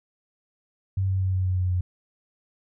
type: tone with pitch steps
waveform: sine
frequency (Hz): 95.9 / 94.96 / 94.03 / 93.12 / 92.21 / 91.31 / 90.41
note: G2 / F#2 / F#2 / F#2 / F#2 / F#2 / F#2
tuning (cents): -37 / +45 / +28 / +12 / -5 / -22 / -40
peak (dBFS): -21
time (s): 0.97-1.81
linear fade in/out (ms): 5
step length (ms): 120
effects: none